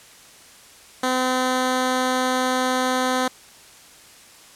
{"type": "tone", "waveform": "10% pulse", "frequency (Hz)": 255.7, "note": "C4", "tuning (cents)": -40, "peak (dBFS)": -11, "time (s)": [1.03, 3.28], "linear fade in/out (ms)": 5, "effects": ["white hiss -47 dBFS RMS until 4.55 s", "low-pass 10000 Hz 12 dB/octave"]}